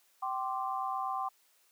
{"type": "chord", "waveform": "sine", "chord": "G suspended fourth", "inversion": "none", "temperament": "equal with one note detuned", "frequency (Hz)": [772.8, 1046.5, 1174.7], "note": ["G5", "C6", "D6"], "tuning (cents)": [-25, 0, 0], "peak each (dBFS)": [-35, -36, -38], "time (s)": [0.22, 1.29], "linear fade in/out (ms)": 10, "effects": ["white hiss -68 dBFS RMS until 1.71 s", "high-pass 400 Hz 12 dB/octave"]}